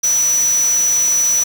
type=tone in noise; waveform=sine; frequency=5920 Hz; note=F#8; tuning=in tune; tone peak=-12 dBFS; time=0.03-1.44 s; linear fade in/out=10 ms; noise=white; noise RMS=-26 dBFS; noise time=0.03-1.44 s; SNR=+11 dB; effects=none